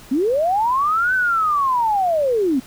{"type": "linear two-way sweep", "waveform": "sine", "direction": "up then down", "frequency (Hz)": [240, 1538, 240], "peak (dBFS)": -15, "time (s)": [0.11, 2.6], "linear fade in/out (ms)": 10, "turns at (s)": 1.14, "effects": ["pink hiss -43 dBFS RMS until 2.66 s"]}